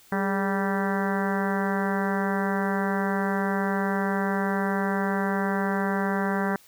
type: harmonic tone with a mistuned harmonic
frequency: 195.1 Hz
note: G3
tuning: 8 cents flat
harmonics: 1 / 2 / 3 / 4 / 5 / 6 / 7 / 8 / 9 / 10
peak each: -26 / -31 / -34 / -33 / -34 / -37 / -37 / -34 / -37 / -40 dBFS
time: 0.12-6.56 s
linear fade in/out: 2 ms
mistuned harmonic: 2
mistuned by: +71 cents
effects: white hiss -55 dBFS RMS until 6.67 s